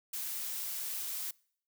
blue noise, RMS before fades -38 dBFS, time 0.13-1.31 s, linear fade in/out 5 ms, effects noise-tail reverb RT60 0.6 s tail -25 dB re dry

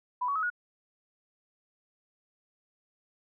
sine tone with pitch steps, 991 / 1125.3 / 1277.8 / 1450.9 Hz, B5 / C#6 / D#6 / F#6, +6 / +26 / +46 / -34 cents, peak -27 dBFS, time 0.21-0.502 s, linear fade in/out 10 ms, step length 73 ms, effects none

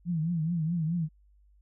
sine tone with vibrato, 164.9 Hz, E3, 1 cent sharp, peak -26 dBFS, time 0.05-1.09 s, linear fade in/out 50 ms, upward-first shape triangle, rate 4.7 Hz, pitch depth 140 cents each way, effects added 50 Hz sine -58 dBFS peak until 1.61 s

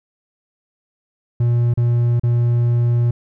triangle tone with dropouts, 119.4 Hz, A#2, 42 cents sharp, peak -11 dBFS, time 1.4-3.11 s, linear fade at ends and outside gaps 5 ms, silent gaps 1.739-1.774 / 2.197-2.234 s, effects none

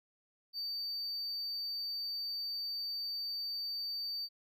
triangle tone, 4604 Hz, D8, 35 cents flat, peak -35 dBFS, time 0.53-4.29 s, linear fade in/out 50 ms, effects none

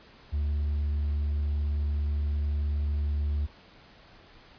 sine tone with hard clipping, 73.42 Hz, D2, in tune, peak -26 dBFS, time 0.32-3.47 s, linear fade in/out 20 ms, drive 2 dB, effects pink hiss -54 dBFS RMS until 4.58 s + resampled to 11025 Hz

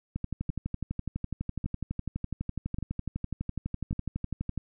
two click trains, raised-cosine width 5 ms, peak -19 / -20 dBFS, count 54 / 4, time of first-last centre 0.16-4.577 / 0.5-3.929 s, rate 12 / 0.875 Hz, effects none

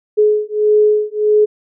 sine beating tone pair, 422.4 / 424 Hz, G#4 / G#4, +29 / +36 cents, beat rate 1.6 Hz, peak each -13 dBFS, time 0.17-1.46 s, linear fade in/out 20 ms, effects none

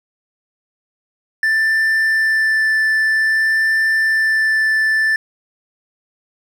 triangle tone with vibrato, 1768 Hz, A6, 8 cents sharp, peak -11 dBFS, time 1.43-5.16 s, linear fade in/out 2 ms, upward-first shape sine, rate 0.52 Hz, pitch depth 8 cents each way, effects none

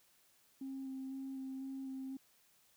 sine tone with vibrato, 266.5 Hz, C4, 32 cents sharp, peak -40 dBFS, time 0.61-2.17 s, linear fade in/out 5 ms, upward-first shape square, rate 2 Hz, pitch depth 11 cents each way, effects tanh soft clip ceiling -37 dBFS + white hiss -70 dBFS RMS until 2.76 s

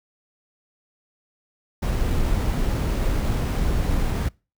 brown noise with sample-and-hold, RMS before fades -22 dBFS, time 1.82-4.29 s, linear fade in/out 10 ms, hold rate 11025 Hz, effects noise-tail reverb RT60 0.3 s tail -25 dB re dry

